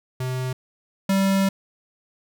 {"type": "tone pair in turn", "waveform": "square", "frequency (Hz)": [128.4, 194.22], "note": ["C3", "G3"], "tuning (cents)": [-32, -16], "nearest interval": "perfect fifth", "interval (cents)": 716, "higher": "second", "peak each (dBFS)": [-25, -18], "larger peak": "second", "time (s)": [[0.2, 0.53], [1.09, 1.49]], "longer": "second", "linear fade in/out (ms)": 5, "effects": []}